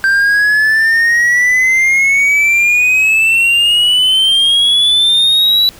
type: exponential sweep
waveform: triangle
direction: up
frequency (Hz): 1568 to 3951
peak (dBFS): -6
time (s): 0.04-5.69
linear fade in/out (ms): 0
effects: pink hiss -38 dBFS RMS until 5.79 s